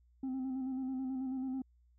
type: tone with vibrato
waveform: sine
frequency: 261.6 Hz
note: C4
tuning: in tune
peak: -32 dBFS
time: 0.23-1.62 s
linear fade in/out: 5 ms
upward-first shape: square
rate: 9.2 Hz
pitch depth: 30 cents each way
effects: tanh soft clip ceiling -34 dBFS + added 60 Hz sine -64 dBFS peak until 1.98 s